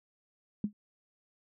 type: tone with exponential decay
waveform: sine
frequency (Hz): 207.7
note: G#3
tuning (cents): 0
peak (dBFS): -24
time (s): 0.64-0.73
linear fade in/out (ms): 2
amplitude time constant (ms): 18
effects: none